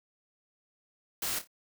white noise with echo, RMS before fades -33 dBFS, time 1.22-1.39 s, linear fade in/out 5 ms, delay 28 ms, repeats 3, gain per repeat -10 dB, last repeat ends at 1.474 s, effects none

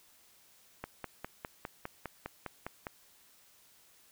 click train, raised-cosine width 0.5 ms, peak -23 dBFS, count 11, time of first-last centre 0.84-2.868 s, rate 4.93 Hz, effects white hiss -63 dBFS RMS until 4.11 s

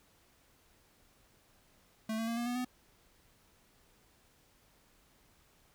square tone with pitch steps, 220 / 225.8 / 231.7 / 237.8 / 244.1 / 250.5 Hz, A3 / A3 / A#3 / A#3 / B3 / B3, 0 / +45 / -10 / +35 / -20 / +25 cents, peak -34 dBFS, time 2.09-2.648 s, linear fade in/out 5 ms, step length 93 ms, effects pink hiss -67 dBFS RMS until 5.74 s

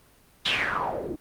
white noise with low-pass filter sweep, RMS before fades -27 dBFS, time 0.45-1.16 s, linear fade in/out 10 ms, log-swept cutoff 3700 to 290 Hz, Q 4.5, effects pink hiss -58 dBFS RMS until 1.2 s + Opus 32 kbps

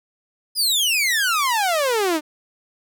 sawtooth exponential sweep, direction down, 5100 to 293.7 Hz, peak -14 dBFS, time 0.55-2.21 s, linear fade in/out 50 ms, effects none

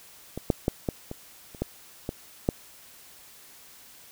clicks, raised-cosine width 2 ms, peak -19 / -7 / -9 / -12 / -21 / -30 / -13 / -16 / -8 dBFS, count 9, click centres 0.376 / 0.502 / 0.681 / 0.888 / 1.114 / 1.548 / 1.62 / 2.091 / 2.489 s, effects white hiss -51 dBFS RMS until 4.11 s

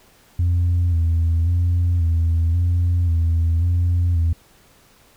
sine tone with vibrato, 85 Hz, F2, 46 cents flat, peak -13 dBFS, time 0.39-4.33 s, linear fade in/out 5 ms, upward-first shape square, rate 0.93 Hz, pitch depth 44 cents each way, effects tanh soft clip ceiling -13 dBFS + pink hiss -53 dBFS RMS until 5.16 s

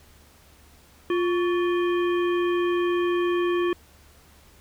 harmonic tone with a mistuned harmonic, 350.8 Hz, F4, 8 cents sharp, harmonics 1 / 3 / 5 / 7 / 9, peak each -21 / -31 / -35 / -38 / -40 dBFS, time 1.1-3.73 s, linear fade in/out 2 ms, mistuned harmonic 3, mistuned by +110 cents, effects added 73 Hz sine -55 dBFS peak until 4.6 s + pink hiss -55 dBFS RMS until 4.6 s

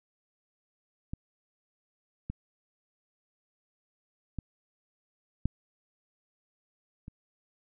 clicks, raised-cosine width 5 ms, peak -23 / -22 / -22 / -14 / -30 dBFS, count 5, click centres 1.135 / 2.3 / 4.387 / 5.456 / 7.081 s, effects none

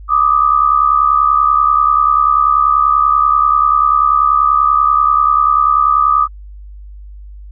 sine tone pair together, 1181.7 / 1252 Hz, D6 / D#6, +10 / +10 cents, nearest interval minor second, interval 100 cents, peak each -11 dBFS, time 0.08-6.28 s, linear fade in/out 50 ms, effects added 50 Hz sine -30 dBFS peak until 7.51 s

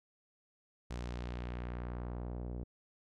sawtooth tone with low-pass filter sweep, 60.4 Hz, B1, 38 cents flat, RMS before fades -41 dBFS, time 0.9-2.64 s, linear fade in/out 10 ms, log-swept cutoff 7300 to 450 Hz, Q 1, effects none

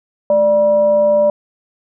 sine tone with frequency modulation, 590 Hz, D5, 8 cents sharp, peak -9 dBFS, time 0.3-1.3 s, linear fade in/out 2 ms, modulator 375 Hz, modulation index 0.32, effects none

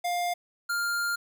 square tone pair in turn, 704 / 1401.5 Hz, F5 / F6, +14 / +6 cents, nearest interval octave, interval 1192 cents, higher second, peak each -27 dBFS, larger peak neither, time 0.04-0.34 / 0.69-1.16 s, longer second, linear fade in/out 10 ms, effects 10-bit

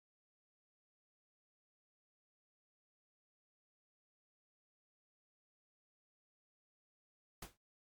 pink noise with exponential decay, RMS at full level -44 dBFS, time 7.42-7.57 s, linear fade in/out 5 ms, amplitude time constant 31 ms, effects AAC 64 kbps

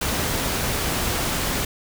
pink noise, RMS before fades -24 dBFS, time 0.01-1.65 s, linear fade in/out 5 ms, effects none

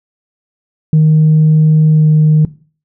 sine tone with pitch glide, 155.56 to 154.13 Hz, D#3 to D#3, 0 to -16 cents, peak -3 dBFS, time 0.93-2.45 s, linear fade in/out 2 ms, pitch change -16 cents, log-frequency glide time 1.9-2.07 s, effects noise-tail reverb RT60 0.4 s tail -19 dB re dry + tanh soft clip ceiling -2 dBFS

